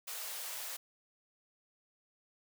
white high-pass noise, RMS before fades -42 dBFS, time 0.07-0.77 s, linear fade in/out 10 ms, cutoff 480 Hz, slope 48 dB/octave, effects none

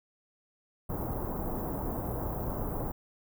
pink band-stop noise, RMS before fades -34 dBFS, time 0.89-2.92 s, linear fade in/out 10 ms, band 1000 to 16000 Hz, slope 24 dB/octave, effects none

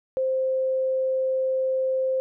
sine tone, 523.3 Hz, C5, in tune, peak -21 dBFS, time 0.17-2.2 s, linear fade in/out 0 ms, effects none

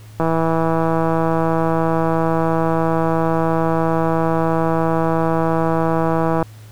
click train, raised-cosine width 1 ms, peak -5 dBFS, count 1016, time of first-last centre 0.2-6.427 s, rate 163 Hz, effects added 108 Hz sine -37 dBFS peak until 6.71 s + pink hiss -48 dBFS RMS until 6.71 s

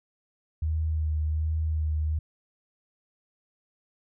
sine tone with vibrato, 78 Hz, D#2, 5 cents sharp, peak -24 dBFS, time 0.62-2.19 s, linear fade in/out 5 ms, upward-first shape sine, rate 1.3 Hz, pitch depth 24 cents each way, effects none

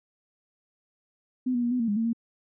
sine tone with pitch steps, 253.8 / 241.9 / 238.6 / 250.3 / 230.3 / 204.9 / 226.5 / 231.6 Hz, B3 / B3 / A#3 / B3 / A#3 / G#3 / A#3 / A#3, +47 / -36 / +41 / +23 / -21 / -23 / -50 / -11 cents, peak -23 dBFS, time 1.46-2.132 s, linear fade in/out 10 ms, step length 84 ms, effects none

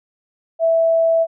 sine tone, 658 Hz, E5, 3 cents flat, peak -12 dBFS, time 0.59-1.27 s, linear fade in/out 50 ms, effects none

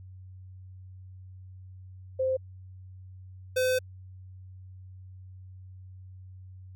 sine / square tone pair in turn, 522 / 511 Hz, C5 / C5, -4 / -41 cents, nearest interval unison, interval 37 cents, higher first, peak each -24 dBFS, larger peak neither, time 2.19-2.37 / 3.56-3.79 s, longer second, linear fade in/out 10 ms, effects added 93 Hz sine -44 dBFS peak until 6.75 s

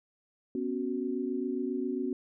sine chord, B suspended second, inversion none, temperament equal with one note detuned, 246.9 / 274.3 / 370 Hz, B3 / C#4 / F#4, 0 / -18 / 0 cents, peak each -34 dBFS, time 0.55-2.13 s, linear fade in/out 2 ms, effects none

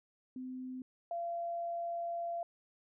sine tone pair in turn, 256.3 / 684.2 Hz, C4 / F5, -36 / -36 cents, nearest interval octave + perfect fourth, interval 1700 cents, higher second, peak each -40 / -35 dBFS, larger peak second, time 0.36-0.82 / 1.11-2.43 s, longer second, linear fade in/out 2 ms, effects none

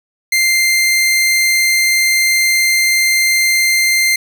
sawtooth tone, 2093 Hz, C7, in tune, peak -7 dBFS, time 0.32-4.16 s, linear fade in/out 5 ms, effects none

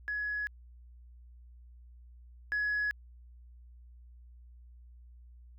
sine tone pair in turn, 1684 / 1684 Hz, G#6 / G#6, +24 / +24 cents, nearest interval unison, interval 0 cents, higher neither, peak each -31 / -27 dBFS, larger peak second, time 0.08-0.47 / 2.52-2.91 s, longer neither, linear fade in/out 0 ms, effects tanh soft clip ceiling -26 dBFS + added 60 Hz sine -51 dBFS peak until 5.58 s

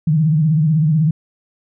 sine tone with vibrato, 155.56 Hz, D#3, in tune, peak -11 dBFS, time 0.07-1.11 s, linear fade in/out 5 ms, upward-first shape sine, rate 16 Hz, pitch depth 110 cents each way, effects none

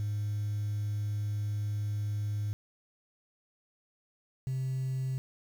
sine tone pair in turn, 104.1 / 131.16 Hz, G#2 / C3, +5 / +5 cents, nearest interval major third, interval 400 cents, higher second, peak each -28 dBFS, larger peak neither, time 0-2.53 / 4.47-5.18 s, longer first, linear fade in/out 0 ms, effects tanh soft clip ceiling -28 dBFS + 9-bit

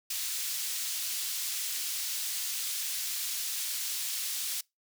pink high-pass noise, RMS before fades -34 dBFS, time 0.1-4.61 s, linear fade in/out 5 ms, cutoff 4000 Hz, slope 12 dB/octave, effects noise-tail reverb RT60 0.2 s tail -25 dB re dry

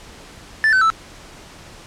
triangle tone with pitch steps, 1760 / 1523.3 / 1318.5 Hz, A6 / F#6 / E6, 0 / +50 / 0 cents, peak -10 dBFS, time 0.64-0.901 s, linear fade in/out 0 ms, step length 87 ms, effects pink hiss -41 dBFS RMS until 1.86 s + low-pass 8000 Hz 12 dB/octave

